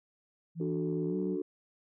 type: tone with pitch glide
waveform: sine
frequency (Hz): 164.81 to 186.06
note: E3 to F#3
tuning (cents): 0 to +10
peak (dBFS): -33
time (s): 0.55-1.38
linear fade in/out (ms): 50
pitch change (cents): +210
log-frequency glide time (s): 1.07-1.15
type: chord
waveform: sine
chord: D major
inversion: none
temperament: equal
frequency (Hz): 293.7 / 370 / 440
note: D4 / F#4 / A4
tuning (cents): 0 / 0 / 0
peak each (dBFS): -35 / -34 / -38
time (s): 0.6-1.42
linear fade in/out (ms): 5
effects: tanh soft clip ceiling -21 dBFS